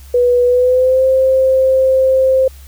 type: tone with pitch glide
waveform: sine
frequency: 490 to 525.2 Hz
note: B4 to C5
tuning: -14 to +6 cents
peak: -8 dBFS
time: 0.14-2.48 s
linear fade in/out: 5 ms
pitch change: +120 cents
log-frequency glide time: 0.45-1.05 s
effects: added 68 Hz sine -34 dBFS peak until 2.67 s + white hiss -45 dBFS RMS until 2.67 s